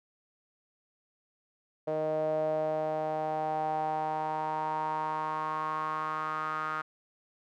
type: tone with band-pass filter sweep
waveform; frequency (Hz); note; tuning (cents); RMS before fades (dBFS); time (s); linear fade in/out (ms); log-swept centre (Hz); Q
sawtooth; 155.56; D#3; 0; -32; 1.87-6.82; 10; 570 to 1300; 6.4
effects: none